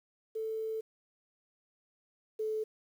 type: tone pair in turn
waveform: sine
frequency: 441.6 / 434.3 Hz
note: A4 / A4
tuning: +6 / -23 cents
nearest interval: unison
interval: 29 cents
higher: first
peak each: -33 / -31 dBFS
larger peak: second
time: 0.35-0.81 / 2.39-2.64 s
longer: first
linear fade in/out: 10 ms
effects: 10-bit